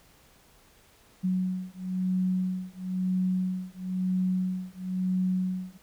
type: beating tone pair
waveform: sine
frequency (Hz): 184.3 / 185.3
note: F#3 / F#3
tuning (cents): -7 / +3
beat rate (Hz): 1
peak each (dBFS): -29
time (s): 1.23-5.78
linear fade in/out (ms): 20
effects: pink hiss -59 dBFS RMS until 5.82 s